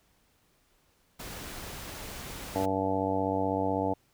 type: noise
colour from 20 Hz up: pink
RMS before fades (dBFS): -41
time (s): 1.19-2.66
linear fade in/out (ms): 10
type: harmonic tone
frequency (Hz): 96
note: G2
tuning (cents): -36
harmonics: 1 / 2 / 3 / 4 / 5 / 6 / 7 / 8 / 9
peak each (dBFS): -37 / -38 / -32 / -42 / -33 / -37 / -34 / -39 / -33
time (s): 2.55-3.94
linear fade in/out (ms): 10
effects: pink hiss -68 dBFS RMS until 4.13 s